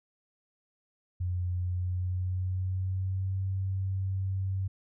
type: tone with pitch glide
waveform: sine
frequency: 89.7 to 95.58 Hz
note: F2 to G2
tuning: +47 to -43 cents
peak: -28 dBFS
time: 1.2-4.68 s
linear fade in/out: 10 ms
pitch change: +110 cents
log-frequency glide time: 1.68-3.38 s
effects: none